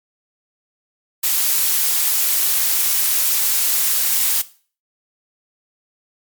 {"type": "noise", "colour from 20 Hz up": "blue", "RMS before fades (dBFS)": -17, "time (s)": [1.23, 4.42], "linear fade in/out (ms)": 10, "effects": ["noise-tail reverb RT60 0.4 s tail -17 dB re dry", "MP3 96 kbps"]}